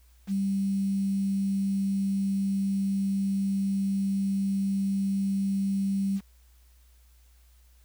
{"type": "tone with quantisation", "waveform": "sine", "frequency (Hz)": 196, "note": "G3", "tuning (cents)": 0, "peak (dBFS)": -24, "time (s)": [0.27, 6.21], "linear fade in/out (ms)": 50, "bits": 8, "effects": ["added 60 Hz sine -55 dBFS peak until 7.84 s", "white hiss -66 dBFS RMS until 7.84 s"]}